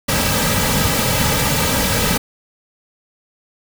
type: noise with comb filter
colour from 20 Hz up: pink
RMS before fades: -17 dBFS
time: 0.08-2.18 s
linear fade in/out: 10 ms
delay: 2.8 ms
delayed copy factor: -0.7
effects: none